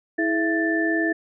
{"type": "tone cluster", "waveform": "sine", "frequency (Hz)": [325.5, 423.4, 669, 1766], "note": ["E4", "G#4", "E5", "A6"], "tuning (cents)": [-22, 33, 25, 6], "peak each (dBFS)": [-22, -31, -29, -24], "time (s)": [0.18, 1.13], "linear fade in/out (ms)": 10, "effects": []}